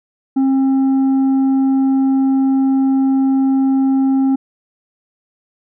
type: tone with tanh clipping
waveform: triangle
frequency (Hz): 267.9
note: C4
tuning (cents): +41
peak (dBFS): -12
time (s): 0.36-4.36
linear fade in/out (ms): 10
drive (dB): 9
effects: none